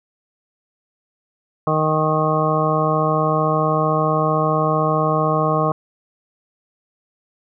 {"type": "harmonic tone", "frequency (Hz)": 155.56, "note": "D#3", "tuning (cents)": 0, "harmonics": [1, 2, 3, 4, 5, 7, 8], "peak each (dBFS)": [-21, -26, -23, -22, -25, -21, -27], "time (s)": [1.67, 5.72], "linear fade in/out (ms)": 2, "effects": []}